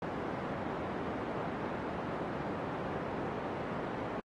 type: band-pass noise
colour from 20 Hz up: pink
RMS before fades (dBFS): -38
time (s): 0.02-4.2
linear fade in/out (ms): 2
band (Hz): 170 to 1100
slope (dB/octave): 12
effects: AAC 32 kbps